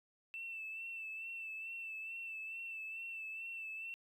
triangle tone with vibrato, 2663 Hz, E7, 17 cents sharp, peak -39 dBFS, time 0.34-3.94 s, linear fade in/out 0 ms, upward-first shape sine, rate 2.3 Hz, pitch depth 35 cents each way, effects tanh soft clip ceiling -40 dBFS

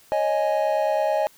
triangle chord, C# suspended second, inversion none, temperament just, 554.4 / 623.7 / 831.5 Hz, C#5 / D#5 / G#5, 0 / +4 / +2 cents, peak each -24 / -20 / -23 dBFS, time 0.12-1.27 s, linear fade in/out 0 ms, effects white hiss -54 dBFS RMS until 1.37 s

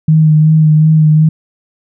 sine tone with vibrato, 155.56 Hz, D#3, in tune, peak -4 dBFS, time 0.08-1.29 s, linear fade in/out 5 ms, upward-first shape sine, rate 2.7 Hz, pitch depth 24 cents each way, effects none

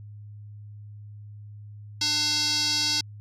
square tone with band-pass filter, 299 Hz, D4, 31 cents sharp, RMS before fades -25 dBFS, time 2.01-3.01 s, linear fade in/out 5 ms, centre 4800 Hz, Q 5, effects added 104 Hz sine -40 dBFS peak until 3.2 s

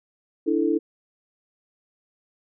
sine chord, D suspended second, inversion none, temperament equal, 293.7 / 329.6 / 440 Hz, D4 / E4 / A4, 0 / 0 / 0 cents, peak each -24 / -22 / -25 dBFS, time 0.46-0.79 s, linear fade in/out 20 ms, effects none

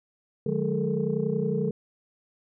sine tone cluster, 149.8 / 180.8 / 210.5 / 424.8 / 455.9 Hz, D3 / F#3 / G#3 / G#4 / A#4, +35 / -40 / +24 / +39 / -39 cents, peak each -30 dBFS, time 0.46-1.71 s, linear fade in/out 5 ms, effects tanh soft clip ceiling -13 dBFS

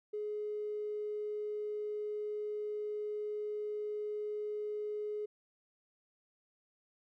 triangle tone with tanh clipping, 420.5 Hz, G#4, 22 cents sharp, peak -35 dBFS, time 0.13-5.26 s, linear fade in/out 10 ms, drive 2 dB, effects none

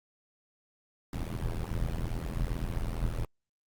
brown noise with amplitude modulation, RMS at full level -28 dBFS, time 1.13-3.25 s, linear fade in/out 2 ms, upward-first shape sine, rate 82.3 Hz, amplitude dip 100%, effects Opus 48 kbps

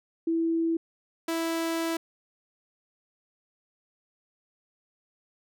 sine / sawtooth tone pair in turn, 329.6 / 329.6 Hz, E4 / E4, 0 / 0 cents, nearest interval unison, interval 0 cents, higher neither, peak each -23 dBFS, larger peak neither, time 0.27-0.77 / 1.28-1.97 s, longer second, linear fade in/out 5 ms, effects none

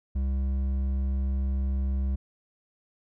triangle tone with hard clipping, 66.6 Hz, C2, 31 cents sharp, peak -26 dBFS, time 0.15-2.16 s, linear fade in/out 10 ms, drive 10 dB, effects none

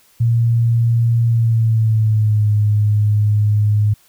sine tone with pitch glide, 116.54 to 105.03 Hz, A#2 to G#2, 0 to +20 cents, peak -11 dBFS, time 0.2-3.94 s, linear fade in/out 10 ms, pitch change -180 cents, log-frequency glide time 1.25-2.5 s, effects white hiss -53 dBFS RMS until 4.08 s

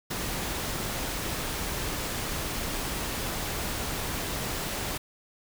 pink noise, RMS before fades -32 dBFS, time 0.1-4.98 s, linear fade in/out 10 ms, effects none

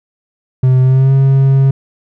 triangle tone with pitch glide, 128.9 to 135.46 Hz, C3 to C#3, -26 to -40 cents, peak -4 dBFS, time 0.63-1.71 s, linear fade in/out 5 ms, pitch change +86 cents, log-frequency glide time 0.82-1.13 s, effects none

